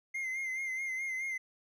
triangle tone with vibrato, 2093 Hz, C7, in tune, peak -32 dBFS, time 0.14-1.38 s, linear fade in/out 10 ms, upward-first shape sine, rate 4.7 Hz, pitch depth 44 cents each way, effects none

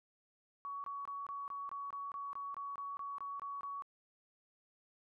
sine tone bursts, 1124 Hz, C#6, 24 cents sharp, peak -40 dBFS, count 15, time 0.65-3.822 s, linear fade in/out 0 ms, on 190 ms, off 23 ms, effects none

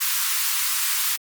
white high-pass noise, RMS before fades -23 dBFS, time 0-1.17 s, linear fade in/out 20 ms, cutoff 990 Hz, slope 48 dB/octave, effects Opus 32 kbps

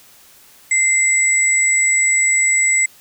sine tone pair together, 2080 / 7860 Hz, C7 / B8, -11 / -9 cents, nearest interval octave + major seventh, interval 2302 cents, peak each -15 dBFS, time 0.71-2.86 s, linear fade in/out 5 ms, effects white hiss -47 dBFS RMS until 3 s

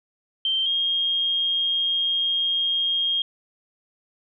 sine tone pair in turn, 3136 / 3237 Hz, G7 / G#7, 0 / -45 cents, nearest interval minor second, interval 55 cents, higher second, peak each -20 dBFS, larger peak neither, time 0.45-0.66 / 0.66-3.22 s, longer second, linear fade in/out 2 ms, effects none

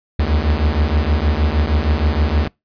45% pulse beating tone pair, 71.8 / 78.2 Hz, D2 / D#2, -39 / +9 cents, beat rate 6.4 Hz, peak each -17 dBFS, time 0.19-2.48 s, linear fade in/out 5 ms, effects noise-tail reverb RT60 0.2 s tail -25 dB re dry + resampled to 11025 Hz

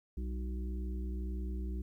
harmonic tone with a mistuned harmonic, 61.74 Hz, B1, in tune, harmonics 1 / 3 / 5 / 6, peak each -35 / -45 / -49 / -51 dBFS, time 0.17-1.82 s, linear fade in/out 5 ms, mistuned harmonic 3, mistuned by +100 cents, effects 12-bit

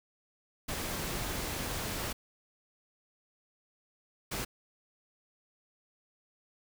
pink noise bursts at uneven times, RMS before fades -36 dBFS, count 2, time 0.68-2.13 / 4.31-4.45 s, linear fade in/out 10 ms, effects none

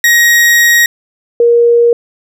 40% pulse / sine tone pair in turn, 1888 / 472 Hz, A#6 / A#4, +22 / +22 cents, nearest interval 2 octaves, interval 2400 cents, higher first, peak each -4 dBFS, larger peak neither, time 0.04-0.86 / 1.4-1.93 s, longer first, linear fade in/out 2 ms, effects none

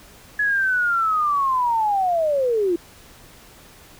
sine linear sweep, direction down, 1700 to 330.3 Hz, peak -17 dBFS, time 0.39-2.76 s, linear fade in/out 5 ms, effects pink hiss -47 dBFS RMS until 3.99 s

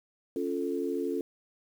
sine chord, Db augmented, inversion none, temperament equal, 277.2 / 349.2 / 440 Hz, Db4 / F4 / A4, 0 / 0 / 0 cents, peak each -33 dBFS, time 0.36-1.21 s, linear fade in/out 2 ms, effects 9-bit

